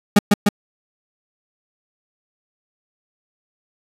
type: tone with echo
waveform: 40% pulse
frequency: 204.6 Hz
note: G#3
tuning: 26 cents flat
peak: -7 dBFS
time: 0.16-0.19 s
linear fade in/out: 5 ms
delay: 150 ms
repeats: 2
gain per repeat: -2 dB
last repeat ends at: 0.49 s
effects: resampled to 32000 Hz